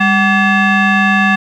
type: tone with frequency modulation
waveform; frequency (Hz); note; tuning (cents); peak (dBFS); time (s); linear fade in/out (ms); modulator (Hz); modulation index
sine; 756; F#5; +37; -7; 0-1.36; 10; 956; 1.8
effects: tanh soft clip ceiling -4 dBFS + 8-bit